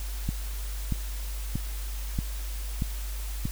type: click train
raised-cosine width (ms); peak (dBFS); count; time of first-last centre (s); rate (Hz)
5; -15; 6; 0.29-3.455; 1.58
effects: added 50 Hz sine -31 dBFS peak until 3.51 s + white hiss -43 dBFS RMS until 3.51 s